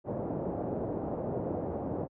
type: low-pass noise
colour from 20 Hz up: white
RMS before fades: -34 dBFS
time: 0.04-2.08 s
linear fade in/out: 50 ms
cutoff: 630 Hz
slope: 24 dB/octave
effects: high-pass 80 Hz 12 dB/octave